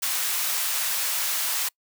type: high-pass noise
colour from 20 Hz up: white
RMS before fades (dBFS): -26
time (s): 0.02-1.69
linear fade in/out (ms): 10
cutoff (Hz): 870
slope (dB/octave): 12
effects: noise-tail reverb RT60 0.1 s tail -26 dB re dry